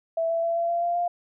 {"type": "tone with pitch steps", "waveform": "sine", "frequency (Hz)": [659.3, 665.8, 672.4, 679, 685.7, 692.5, 699.3], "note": ["E5", "E5", "E5", "F5", "F5", "F5", "F5"], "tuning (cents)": [0, 17, 34, -49, -32, -15, 2], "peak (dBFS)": -22, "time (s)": [0.17, 1.08], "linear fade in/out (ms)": 5, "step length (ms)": 130, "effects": []}